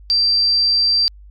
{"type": "tone", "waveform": "sine", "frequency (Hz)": 4699, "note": "D8", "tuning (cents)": 0, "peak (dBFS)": -12, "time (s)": [0.1, 1.08], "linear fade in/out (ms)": 0, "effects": ["added 50 Hz sine -38 dBFS peak until 1.3 s", "MP3 96 kbps"]}